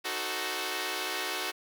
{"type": "chord", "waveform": "5% pulse", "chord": "D# diminished seventh", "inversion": "none", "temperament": "equal with one note detuned", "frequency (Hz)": [311.1, 372.8, 440, 523.3], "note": ["D#4", "F#4", "A4", "C5"], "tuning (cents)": [0, 13, 0, 0], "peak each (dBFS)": [-28, -23, -26, -28], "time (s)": [0.04, 1.52], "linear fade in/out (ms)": 20, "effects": []}